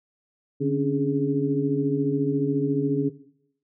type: tone cluster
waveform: sine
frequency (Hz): 145.4 / 272.3 / 286.5 / 417.1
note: D3 / C#4 / D4 / G#4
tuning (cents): -17 / -31 / -43 / +7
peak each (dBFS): -26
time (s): 0.6-3.1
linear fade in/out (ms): 20
effects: noise-tail reverb RT60 0.7 s tail -17 dB re dry